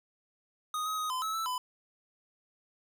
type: tone with pitch steps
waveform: square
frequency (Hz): 1243 / 1267 / 1252 / 1021 / 1297 / 1320 / 1004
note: D#6 / D#6 / D#6 / C6 / E6 / E6 / B5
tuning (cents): -2 / +31 / +10 / -43 / -28 / +2 / +28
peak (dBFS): -32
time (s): 0.74-1.58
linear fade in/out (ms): 2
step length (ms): 120
effects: none